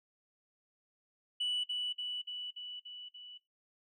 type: tone with echo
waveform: sine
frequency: 2960 Hz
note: F#7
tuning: in tune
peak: -29 dBFS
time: 1.4-1.64 s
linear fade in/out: 10 ms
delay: 290 ms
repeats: 6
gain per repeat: -3 dB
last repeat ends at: 3.38 s
effects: noise-tail reverb RT60 0.2 s tail -19 dB re dry + tanh soft clip ceiling -29 dBFS